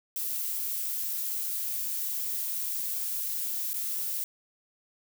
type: noise with dropouts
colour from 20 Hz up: violet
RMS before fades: -32 dBFS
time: 0.16-4.24 s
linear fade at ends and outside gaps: 1 ms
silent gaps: 3.733-3.741 s
effects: none